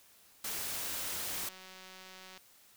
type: noise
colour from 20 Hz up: white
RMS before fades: -38 dBFS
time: 0.44-1.49 s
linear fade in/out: 5 ms
type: click train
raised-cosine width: 0.2 ms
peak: -34 dBFS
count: 206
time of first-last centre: 1.28-2.376 s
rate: 187 Hz
effects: white hiss -62 dBFS RMS until 2.76 s